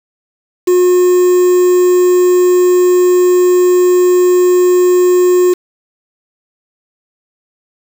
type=tone with quantisation; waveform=triangle; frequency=360 Hz; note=F#4; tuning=47 cents flat; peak=-4 dBFS; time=0.67-5.54 s; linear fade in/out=10 ms; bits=4; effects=none